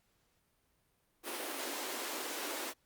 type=high-pass noise; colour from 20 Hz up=pink; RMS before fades=-40 dBFS; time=1.23-2.74 s; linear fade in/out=50 ms; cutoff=270 Hz; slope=48 dB/octave; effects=pink hiss -75 dBFS RMS until 2.85 s + Opus 48 kbps